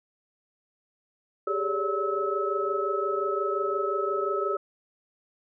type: tone cluster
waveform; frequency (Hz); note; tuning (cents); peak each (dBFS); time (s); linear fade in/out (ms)
sine; 394 / 419.7 / 558 / 579 / 1296; G4 / G#4 / C#5 / D5 / E6; +9 / +18 / +11 / -25 / -30; -29 / -32 / -38 / -34 / -29; 1.47-4.57; 5
effects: none